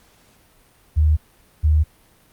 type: tone pair in turn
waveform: sine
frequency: 76.7 / 76.7 Hz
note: D#2 / D#2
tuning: -24 / -24 cents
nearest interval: unison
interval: 0 cents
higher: neither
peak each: -12 dBFS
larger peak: neither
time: 0.96-1.17 / 1.63-1.84 s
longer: neither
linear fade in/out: 20 ms
effects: pink hiss -55 dBFS RMS until 2.32 s + Opus 48 kbps